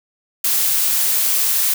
blue noise, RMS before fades -17 dBFS, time 0.44-1.74 s, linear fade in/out 5 ms, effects none

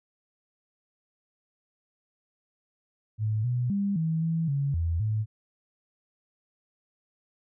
sine tone with pitch steps, 108.2 / 123.1 / 199.9 / 161.2 / 163.7 / 140.2 / 83.4 / 108.2 Hz, A2 / B2 / G3 / E3 / E3 / C#3 / E2 / A2, -29 / -5 / +34 / -38 / -12 / +20 / +21 / -29 cents, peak -24 dBFS, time 3.18-5.26 s, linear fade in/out 50 ms, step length 260 ms, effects none

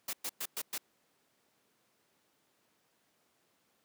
white noise bursts, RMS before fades -37 dBFS, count 5, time 0.08-0.78 s, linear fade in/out 5 ms, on 52 ms, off 110 ms, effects pink hiss -73 dBFS RMS until 3.84 s + high-pass 200 Hz 12 dB/octave

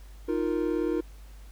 triangle chord, Eb suspended second, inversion none, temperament just, 311.1 / 350 / 466.7 Hz, Eb4 / F4 / Bb4, 0 / +4 / +2 cents, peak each -27 / -27 / -29 dBFS, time 0.28-1.01 s, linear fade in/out 10 ms, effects added 50 Hz sine -44 dBFS peak until 1.51 s + pink hiss -58 dBFS RMS until 1.51 s

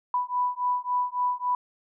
sine beating tone pair, 987.8 / 991.4 Hz, B5 / B5, 0 / +6 cents, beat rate 3.6 Hz, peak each -27 dBFS, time 0.14-1.55 s, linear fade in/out 2 ms, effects none

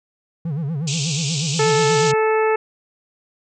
triangle tone with vibrato, 152.1 Hz, D#3, 39 cents flat, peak -19 dBFS, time 0.45-2.14 s, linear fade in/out 5 ms, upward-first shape sine, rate 8.3 Hz, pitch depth 200 cents each way
white band-pass noise, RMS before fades -26 dBFS, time 0.87-2.12 s, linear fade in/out 10 ms, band 2400 to 7800 Hz, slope 96 dB/octave
harmonic tone, 437.5 Hz, A4, 10 cents flat, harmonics 1 / 2 / 3 / 4 / 5 / 6, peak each -16 / -22 / -26 / -28 / -30 / -32 dBFS, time 1.59-2.56 s, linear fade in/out 5 ms
effects none

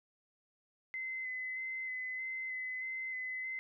sine tone with vibrato, 2042 Hz, C7, 43 cents flat, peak -37 dBFS, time 0.94-3.59 s, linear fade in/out 0 ms, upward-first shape square, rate 1.6 Hz, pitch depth 14 cents each way, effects none

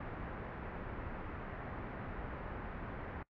pink low-pass noise, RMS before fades -44 dBFS, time 0-3.23 s, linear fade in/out 5 ms, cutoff 1900 Hz, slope 24 dB/octave, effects noise-tail reverb RT60 0.1 s tail -21 dB re dry

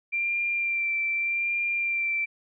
sine tone with vibrato, 2366 Hz, D7, 12 cents sharp, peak -24 dBFS, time 0.12-2.26 s, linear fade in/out 20 ms, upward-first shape sine, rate 0.83 Hz, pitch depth 20 cents each way, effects none

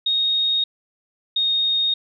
sine tone pair in turn, 3729 / 3712 Hz, A#7 / A#7, 0 / -8 cents, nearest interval unison, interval 8 cents, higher first, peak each -17 dBFS, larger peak neither, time 0.06-0.64 / 1.36-1.94 s, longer neither, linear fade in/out 5 ms, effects none

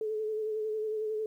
sine tone with vibrato, 432.2 Hz, A4, 31 cents flat, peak -30 dBFS, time 0.01-1.26 s, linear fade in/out 2 ms, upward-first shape sine, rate 11 Hz, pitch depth 30 cents each way, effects 11-bit

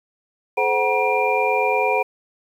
sine tone cluster, 428.3 / 517 / 749 / 954 / 2390 Hz, A4 / C5 / F#5 / A#5 / D7, -47 / -21 / +21 / +40 / +30 cents, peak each -23 dBFS, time 0.57-2.03 s, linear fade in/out 10 ms, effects 8-bit

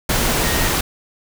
sine tone in noise, 1864.7 Hz, A#6, in tune, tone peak -26 dBFS, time 0.44-0.68 s, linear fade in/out 5 ms, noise pink, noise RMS -18 dBFS, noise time 0.09-0.81 s, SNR -11 dB, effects none

